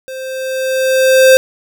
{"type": "tone with level ramp", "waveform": "square", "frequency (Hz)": 523.3, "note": "C5", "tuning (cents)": 0, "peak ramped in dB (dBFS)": [-25, -3], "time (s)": [0.08, 1.37], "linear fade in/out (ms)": 0, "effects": []}